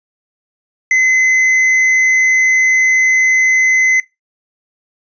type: tone with hard clipping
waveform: sine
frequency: 2043 Hz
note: C7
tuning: 42 cents flat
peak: -9 dBFS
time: 0.91-4 s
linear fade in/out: 2 ms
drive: 4 dB
effects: noise-tail reverb RT60 0.2 s tail -22 dB re dry + resampled to 16000 Hz